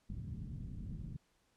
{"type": "low-pass noise", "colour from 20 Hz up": "white", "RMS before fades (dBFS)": -44, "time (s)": [0.09, 1.17], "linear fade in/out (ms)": 10, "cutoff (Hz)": 180, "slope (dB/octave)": 24, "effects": ["pink hiss -75 dBFS RMS until 1.56 s", "low-pass 10000 Hz 12 dB/octave"]}